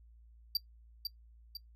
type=tone with echo; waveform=square; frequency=4695 Hz; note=D8; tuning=1 cent flat; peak=-29 dBFS; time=0.55-0.57 s; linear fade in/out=2 ms; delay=500 ms; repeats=2; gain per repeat=-6 dB; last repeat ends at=1.57 s; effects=noise-tail reverb RT60 0.1 s tail -18 dB re dry + added 57 Hz sine -56 dBFS peak until 1.75 s